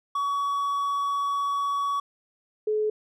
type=tone pair in turn; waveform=triangle / sine; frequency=1129 / 427.7 Hz; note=C#6 / A4; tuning=+31 / -49 cents; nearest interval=octave + perfect fourth; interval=1680 cents; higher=first; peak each=-22 dBFS; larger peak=neither; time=0.15-2 / 2.67-2.9 s; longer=first; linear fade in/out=5 ms; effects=none